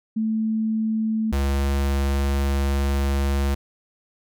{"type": "tone pair in turn", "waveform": ["sine", "square"], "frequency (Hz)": [220, 69.3], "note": ["A3", "C#2"], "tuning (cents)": [0, 0], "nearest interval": "octave + minor sixth", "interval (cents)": 2000, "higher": "first", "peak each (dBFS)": -20, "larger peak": "neither", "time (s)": [[0.16, 1.32], [1.32, 3.55]], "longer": "second", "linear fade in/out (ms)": 10, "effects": []}